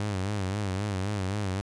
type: tone with vibrato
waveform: sawtooth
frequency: 98.9 Hz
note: G2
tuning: 16 cents sharp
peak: -24 dBFS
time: 0-1.61 s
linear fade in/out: 0 ms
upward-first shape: sine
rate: 3.8 Hz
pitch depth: 110 cents each way
effects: resampled to 22050 Hz